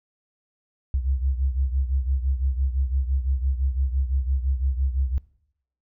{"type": "beating tone pair", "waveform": "sine", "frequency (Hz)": [65.1, 71], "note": ["C2", "C#2"], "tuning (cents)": [-8, 42], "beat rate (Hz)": 5.9, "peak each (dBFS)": [-22, -27], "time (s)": [0.94, 5.18], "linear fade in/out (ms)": 0, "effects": ["noise-tail reverb RT60 0.7 s tail -22 dB re dry"]}